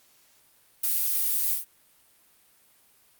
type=noise with ADSR envelope; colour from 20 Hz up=violet; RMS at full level=-22 dBFS; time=0.83-1.65 s; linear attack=14 ms; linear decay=10 ms; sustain=-3 dB; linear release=130 ms; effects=white hiss -61 dBFS RMS until 3.19 s + Opus 48 kbps